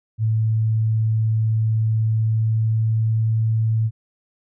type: tone with pitch glide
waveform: sine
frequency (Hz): 110.5 to 111.33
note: A2 to A2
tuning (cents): +8 to +21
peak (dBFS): -16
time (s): 0.18-3.91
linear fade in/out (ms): 50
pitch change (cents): +13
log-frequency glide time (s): 1.98-3.22
effects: none